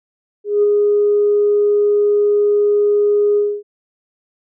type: tone with ADSR envelope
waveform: sine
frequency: 412.8 Hz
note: G#4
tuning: 10 cents flat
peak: -8 dBFS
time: 0.44-3.63 s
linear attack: 190 ms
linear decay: 21 ms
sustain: -2 dB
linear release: 260 ms
effects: tanh soft clip ceiling -5 dBFS